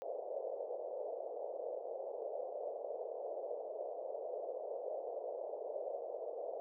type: band-pass noise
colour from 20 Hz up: pink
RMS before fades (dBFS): -43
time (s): 0.02-6.6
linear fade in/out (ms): 0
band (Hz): 470 to 660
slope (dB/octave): 48
effects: none